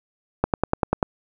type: click train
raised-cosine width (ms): 1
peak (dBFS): -4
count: 7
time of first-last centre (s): 0.44-1.028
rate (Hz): 10.2
effects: none